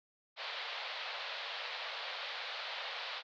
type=band-pass noise; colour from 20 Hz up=white; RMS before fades=-42 dBFS; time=0.36-3.23 s; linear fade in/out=50 ms; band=500 to 4300 Hz; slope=48 dB/octave; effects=none